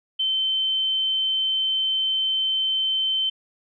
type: tone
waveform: sine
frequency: 3087 Hz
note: G7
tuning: 27 cents flat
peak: -20 dBFS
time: 0.19-3.3 s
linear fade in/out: 10 ms
effects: none